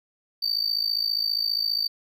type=tone with amplitude modulation; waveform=triangle; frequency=4602 Hz; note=D8; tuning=36 cents flat; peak=-18 dBFS; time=0.42-1.88 s; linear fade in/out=10 ms; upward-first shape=sine; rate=54.9 Hz; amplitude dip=85%; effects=none